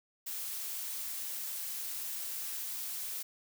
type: noise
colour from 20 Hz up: blue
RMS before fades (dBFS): -39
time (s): 0.26-3.23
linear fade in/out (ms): 10
effects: none